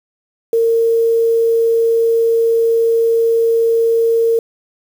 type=tone with quantisation; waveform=sine; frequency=458.2 Hz; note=A#4; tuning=30 cents flat; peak=-10 dBFS; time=0.53-4.39 s; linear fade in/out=2 ms; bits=6; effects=none